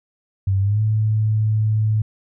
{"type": "tone with pitch glide", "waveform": "sine", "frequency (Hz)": [97, 108.25], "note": ["G2", "A2"], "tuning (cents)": [-18, -28], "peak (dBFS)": -15, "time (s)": [0.47, 2.02], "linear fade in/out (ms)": 5, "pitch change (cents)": 190, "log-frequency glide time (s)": [0.6, 0.81], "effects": []}